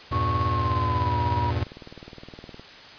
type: chord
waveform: square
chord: E diminished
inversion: none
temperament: just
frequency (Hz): 82.41 / 98.89 / 118.67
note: E2 / G2 / Bb2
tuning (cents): 0 / +16 / +31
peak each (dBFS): -29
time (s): 0.11-1.64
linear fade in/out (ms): 10
type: tone with pitch glide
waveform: sine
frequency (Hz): 1100 to 963.2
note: C#6 to B5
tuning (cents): -14 to -44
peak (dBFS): -25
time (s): 0.12-1.51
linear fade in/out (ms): 10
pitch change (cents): -230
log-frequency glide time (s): 0.45-1.19
type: click train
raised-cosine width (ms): 2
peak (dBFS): -28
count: 24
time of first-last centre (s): 1.41-2.596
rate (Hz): 19.4
effects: white hiss -44 dBFS RMS until 2.98 s + resampled to 11025 Hz